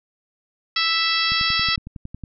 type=harmonic tone; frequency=659.3 Hz; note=E5; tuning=in tune; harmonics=2 / 3 / 4 / 5 / 6 / 7 / 8; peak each=-26 / -26 / -26 / -26 / -26 / -26 / -26 dBFS; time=0.76-1.76 s; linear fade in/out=5 ms
type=click train; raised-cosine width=5 ms; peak=-21 dBFS; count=11; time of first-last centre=1.32-2.237 s; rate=10.9 Hz
effects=none

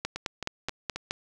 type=two click trains; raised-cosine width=0.2 ms; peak=-16 / -12 dBFS; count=4 / 6; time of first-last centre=0.16-0.96 / 0.05-1.109 s; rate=3.75 / 4.72 Hz; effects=none

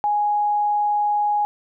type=tone; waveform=sine; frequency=830.6 Hz; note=G#5; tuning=in tune; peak=-17 dBFS; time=0.04-1.45 s; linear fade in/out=0 ms; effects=none

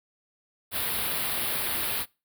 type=band-stop noise; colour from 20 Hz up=white; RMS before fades=-29 dBFS; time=0.71-2.06 s; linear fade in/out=50 ms; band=4500 to 9600 Hz; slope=48 dB/octave; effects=noise-tail reverb RT60 0.3 s tail -25 dB re dry

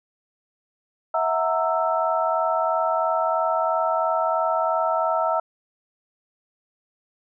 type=tone cluster; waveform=sine; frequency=650 / 733 / 921 / 1321 Hz; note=E5 / F#5 / A#5 / E6; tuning=-24 / -16 / -21 / +3 cents; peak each=-23 / -27 / -26 / -25 dBFS; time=1.14-5.4 s; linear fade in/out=5 ms; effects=none

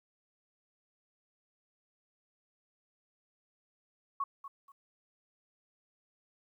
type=tone with echo; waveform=sine; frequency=1108.7 Hz; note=C#6; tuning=in tune; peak=-30 dBFS; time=4.2-4.24 s; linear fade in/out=5 ms; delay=240 ms; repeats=2; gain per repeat=-12 dB; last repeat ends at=4.72 s; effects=12-bit

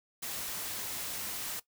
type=noise; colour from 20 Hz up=white; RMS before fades=-38 dBFS; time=0.22-1.6 s; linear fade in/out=10 ms; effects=noise-tail reverb RT60 0.1 s tail -17 dB re dry

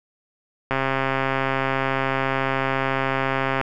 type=click train; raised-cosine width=0.5 ms; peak=-7 dBFS; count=390; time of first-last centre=0.71-3.613 s; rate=134 Hz; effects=none

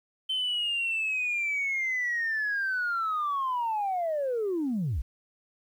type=linear sweep; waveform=sine; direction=down; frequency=3090 to 46.25 Hz; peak=-25 dBFS; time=0.29-5.02 s; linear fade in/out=10 ms; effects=tanh soft clip ceiling -23 dBFS + 10-bit

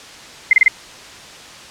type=tone bursts; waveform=sine; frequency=2079 Hz; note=C7; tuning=12 cents flat; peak=-6 dBFS; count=4; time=0.51-0.681 s; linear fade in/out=2 ms; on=21 ms; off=29 ms; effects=white hiss -37 dBFS RMS until 1.7 s + low-pass 6000 Hz 12 dB/octave

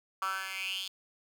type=tone with high-pass filter sweep; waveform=10% pulse; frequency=190.7 Hz; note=G3; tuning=47 cents flat; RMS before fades=-36 dBFS; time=0.22-0.88 s; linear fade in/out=2 ms; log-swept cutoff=1200 to 3700 Hz; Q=6.7; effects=none

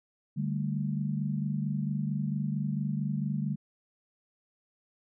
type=chord; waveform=sine; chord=D suspended fourth; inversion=none; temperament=just; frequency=146.83 / 195.78 / 220.2 Hz; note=D3 / G3 / A3; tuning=0 / -2 / +2 cents; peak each=-31 / -33 / -35 dBFS; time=0.36-3.56 s; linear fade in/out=20 ms; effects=none

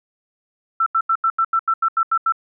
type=tone bursts; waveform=sine; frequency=1336 Hz; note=E6; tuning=23 cents sharp; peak=-14 dBFS; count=11; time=0.8-2.323 s; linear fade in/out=5 ms; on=63 ms; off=83 ms; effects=none

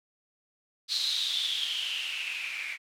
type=noise with low-pass filter sweep; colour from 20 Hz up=violet; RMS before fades=-32 dBFS; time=0.88-2.78 s; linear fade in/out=50 ms; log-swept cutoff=4200 to 2200 Hz; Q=9.2; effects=none

